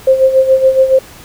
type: tone with tremolo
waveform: sine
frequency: 527 Hz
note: C5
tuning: 12 cents sharp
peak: -3 dBFS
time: 0.07-0.99 s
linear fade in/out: 5 ms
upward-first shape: sine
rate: 7.1 Hz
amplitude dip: 70%
effects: pink hiss -36 dBFS RMS until 1.24 s